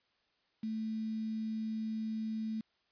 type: tone with quantisation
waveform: sine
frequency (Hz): 220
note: A3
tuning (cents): 0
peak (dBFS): -34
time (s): 0.63-2.61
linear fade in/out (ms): 5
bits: 9
effects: white hiss -75 dBFS RMS until 2.91 s + resampled to 11025 Hz